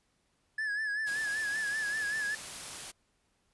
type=tone with vibrato; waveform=triangle; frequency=1707 Hz; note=G#6; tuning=47 cents sharp; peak=-29 dBFS; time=0.58-2.35 s; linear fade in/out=5 ms; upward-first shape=sine; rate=5.2 Hz; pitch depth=63 cents each way
type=noise; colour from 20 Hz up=white; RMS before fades=-42 dBFS; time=1.06-2.92 s; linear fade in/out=20 ms
effects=pink hiss -74 dBFS RMS until 3.53 s + resampled to 24000 Hz